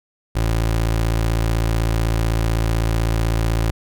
25% pulse tone, 55.9 Hz, A1, 28 cents sharp, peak -13 dBFS, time 0.35-3.71 s, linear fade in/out 10 ms, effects none

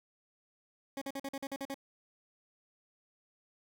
20% pulse tone bursts, 274.1 Hz, C#4, 19 cents flat, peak -32 dBFS, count 9, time 0.97-1.743 s, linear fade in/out 2 ms, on 45 ms, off 46 ms, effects none

